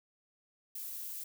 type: noise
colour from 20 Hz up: violet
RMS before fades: -42 dBFS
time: 0.75-1.24 s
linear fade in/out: 5 ms
effects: none